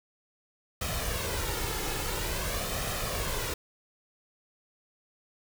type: noise with flanger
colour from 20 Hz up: pink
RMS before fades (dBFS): -32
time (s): 0.81-3.54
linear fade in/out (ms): 5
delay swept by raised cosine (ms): 1.6 to 2.34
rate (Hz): 0.49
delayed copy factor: +0.55
effects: none